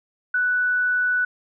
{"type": "tone", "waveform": "sine", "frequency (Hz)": 1484, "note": "F#6", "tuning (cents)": 5, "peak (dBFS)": -18, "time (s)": [0.34, 1.25], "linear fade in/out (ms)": 5, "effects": []}